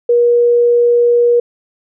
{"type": "tone", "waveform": "sine", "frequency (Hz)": 478.1, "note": "A#4", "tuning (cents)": 44, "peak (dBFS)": -7, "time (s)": [0.09, 1.4], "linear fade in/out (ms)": 5, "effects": []}